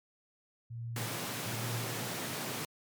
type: tone with tremolo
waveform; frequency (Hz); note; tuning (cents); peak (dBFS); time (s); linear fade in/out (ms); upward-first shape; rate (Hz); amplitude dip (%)
sine; 116.54; A#2; 0; -36; 0.7-2.29; 10; sine; 1.2; 85
type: high-pass noise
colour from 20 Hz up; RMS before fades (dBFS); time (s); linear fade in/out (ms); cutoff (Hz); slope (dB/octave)
pink; -38; 0.96-2.65; 2; 100; 96
effects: MP3 96 kbps

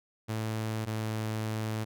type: tone pair in turn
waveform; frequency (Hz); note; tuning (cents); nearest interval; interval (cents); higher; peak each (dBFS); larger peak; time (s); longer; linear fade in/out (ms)
sawtooth; 110 / 109.43; A2 / A2; 0 / -9; unison; 9; first; -27; neither; 0.28-0.86 / 0.86-1.85; second; 20
effects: none

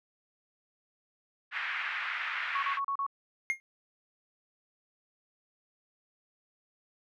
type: band-pass noise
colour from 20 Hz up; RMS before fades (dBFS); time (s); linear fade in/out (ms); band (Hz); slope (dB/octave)
pink; -35; 1.51-2.8; 50; 1400 to 2400; 24
type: tone bursts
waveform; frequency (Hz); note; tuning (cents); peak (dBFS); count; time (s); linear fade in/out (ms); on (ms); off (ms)
sine; 1108.7; C#6; 0; -29; 5; 2.55-3.065; 2; 75; 35
type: tone with exponential decay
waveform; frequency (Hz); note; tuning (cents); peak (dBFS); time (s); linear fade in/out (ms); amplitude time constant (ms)
triangle; 2131; C7; +31; -21; 3.5-3.6; 0; 21
effects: none

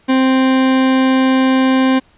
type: tone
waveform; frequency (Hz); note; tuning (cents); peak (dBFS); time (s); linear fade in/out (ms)
40% pulse; 261.9; C4; +2; -9; 0.08-2; 20
effects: pink hiss -52 dBFS RMS until 2.17 s + resampled to 8000 Hz

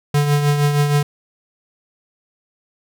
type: tone with tremolo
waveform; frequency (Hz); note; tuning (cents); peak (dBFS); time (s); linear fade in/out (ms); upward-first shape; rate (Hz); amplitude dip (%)
square; 145.6; D3; -15; -12; 0.14-1.03; 5; triangle; 6.4; 55
effects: none

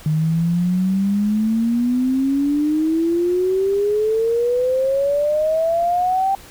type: exponential sweep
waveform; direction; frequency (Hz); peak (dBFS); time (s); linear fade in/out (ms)
sine; up; 152.2 to 787; -15; 0.06-6.35; 2
effects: pink hiss -42 dBFS RMS until 6.5 s

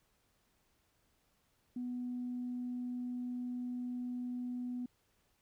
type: tone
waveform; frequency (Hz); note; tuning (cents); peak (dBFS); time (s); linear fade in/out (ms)
sine; 246.9; B3; 0; -36; 1.76-4.86; 5
effects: tanh soft clip ceiling -32 dBFS + pink hiss -75 dBFS RMS until 5.41 s

